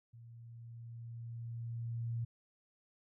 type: tone with level ramp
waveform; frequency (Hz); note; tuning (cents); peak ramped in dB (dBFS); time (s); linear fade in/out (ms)
sine; 116.54; A#2; 0; -52 to -34; 0.13-2.25; 10
effects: none